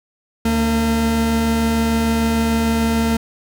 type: tone pair together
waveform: 40% pulse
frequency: 73.59 / 227.5 Hz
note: D2 / A#3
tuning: +4 / -42 cents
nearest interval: octave + minor sixth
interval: 1954 cents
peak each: -22 / -15 dBFS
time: 0.45-3.17 s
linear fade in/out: 5 ms
effects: none